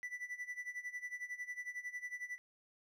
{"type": "tone with tremolo", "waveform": "triangle", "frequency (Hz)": 1975.5, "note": "B6", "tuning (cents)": 0, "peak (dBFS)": -37, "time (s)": [0.03, 2.38], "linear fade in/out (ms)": 0, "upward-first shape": "sine", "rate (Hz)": 11, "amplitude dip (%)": 85, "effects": []}